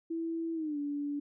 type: tone with pitch glide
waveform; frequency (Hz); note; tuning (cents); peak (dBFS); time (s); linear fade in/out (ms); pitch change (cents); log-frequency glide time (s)
sine; 329.6 to 288.6; E4 to D4; 0 to -30; -32; 0.1-1.2; 10; -230; 0.54-0.78
effects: none